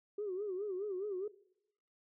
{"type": "tone with vibrato", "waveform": "sine", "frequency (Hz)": 392, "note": "G4", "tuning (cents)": 0, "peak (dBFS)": -35, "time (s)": [0.18, 1.28], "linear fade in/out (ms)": 5, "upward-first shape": "sine", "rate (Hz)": 4.8, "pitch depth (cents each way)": 140, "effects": ["noise-tail reverb RT60 0.8 s tail -20 dB re dry", "tanh soft clip ceiling -31 dBFS"]}